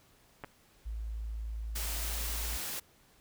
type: clicks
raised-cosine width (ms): 0.5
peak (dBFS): -26 / -28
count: 2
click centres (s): 0.438 / 0.445
type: tone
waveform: sine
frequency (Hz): 55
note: A1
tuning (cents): 0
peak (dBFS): -35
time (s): 0.85-2.58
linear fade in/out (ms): 20
type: noise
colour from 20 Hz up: white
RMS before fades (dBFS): -38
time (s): 1.75-2.8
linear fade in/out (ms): 10
effects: pink hiss -64 dBFS RMS until 3.2 s